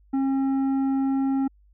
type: tone with tanh clipping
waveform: sine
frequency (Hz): 269.9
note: C#4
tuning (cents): -46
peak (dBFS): -22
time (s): 0.13-1.48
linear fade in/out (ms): 10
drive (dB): 8
effects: added 50 Hz sine -54 dBFS peak until 1.73 s